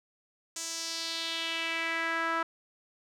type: tone with band-pass filter sweep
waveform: sawtooth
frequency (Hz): 329.6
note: E4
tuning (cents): 0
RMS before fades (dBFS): -33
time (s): 0.56-2.43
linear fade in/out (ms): 5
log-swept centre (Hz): 7000 to 1300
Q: 2.6
effects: none